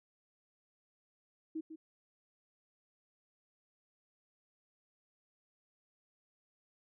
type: tone with echo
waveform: sine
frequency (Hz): 317.9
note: D#4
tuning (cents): +37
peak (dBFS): -36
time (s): 1.55-1.61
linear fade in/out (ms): 10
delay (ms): 150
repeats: 1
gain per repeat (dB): -9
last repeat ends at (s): 1.76
effects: none